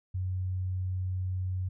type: tone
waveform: sine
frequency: 92.5 Hz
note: F#2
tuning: in tune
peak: -29 dBFS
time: 0.14-1.69 s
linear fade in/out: 10 ms
effects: none